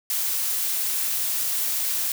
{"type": "noise", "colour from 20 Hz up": "blue", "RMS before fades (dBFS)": -25, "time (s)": [0.1, 2.12], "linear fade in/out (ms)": 2, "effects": []}